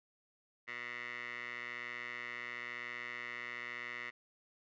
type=tone with band-pass filter; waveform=15% pulse; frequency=121 Hz; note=B2; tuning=35 cents flat; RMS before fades=-44 dBFS; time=0.67-4.11 s; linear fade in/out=20 ms; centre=2000 Hz; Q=5.1; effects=resampled to 16000 Hz